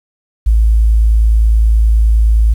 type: tone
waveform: sine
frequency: 54.8 Hz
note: A1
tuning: 6 cents flat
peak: -6 dBFS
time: 0.46-2.54 s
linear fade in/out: 10 ms
effects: 7-bit